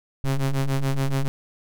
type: ring-modulated tone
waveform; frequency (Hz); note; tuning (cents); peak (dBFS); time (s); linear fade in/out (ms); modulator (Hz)
square; 67.5; C#2; -45; -18; 0.24-1.28; 0; 71
effects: none